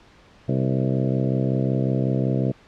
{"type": "harmonic tone with a mistuned harmonic", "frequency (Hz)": 65.41, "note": "C2", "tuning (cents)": 0, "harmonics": [2, 3, 4, 5, 6, 7, 8, 9, 10], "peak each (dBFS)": [-22, -26, -28, -30, -32, -33, -34, -35, -36], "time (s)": [0.48, 2.52], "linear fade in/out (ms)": 10, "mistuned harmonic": 7, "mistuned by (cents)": 36, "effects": ["pink hiss -52 dBFS RMS until 2.67 s", "low-pass 4000 Hz 12 dB/octave"]}